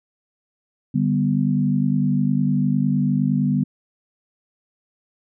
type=chord; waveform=sine; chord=G major; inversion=second; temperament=equal with one note detuned; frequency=147.26 / 196 / 246.9 Hz; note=D3 / G3 / B3; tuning=+5 / 0 / 0 cents; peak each=-21 dBFS; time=0.94-3.64 s; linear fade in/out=10 ms; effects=none